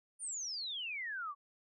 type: exponential sweep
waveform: sine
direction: down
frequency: 9500 to 1102 Hz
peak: -38 dBFS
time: 0.19-1.35 s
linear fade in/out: 50 ms
effects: none